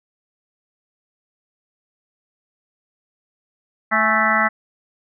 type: harmonic tone with a mistuned harmonic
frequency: 219.5 Hz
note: A3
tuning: 4 cents flat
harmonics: 1 / 3 / 4 / 5 / 6 / 7 / 8 / 9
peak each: -26 / -25 / -24 / -24 / -20 / -25 / -23 / -20 dBFS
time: 3.91-4.49 s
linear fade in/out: 20 ms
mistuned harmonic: 4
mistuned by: -72 cents
effects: none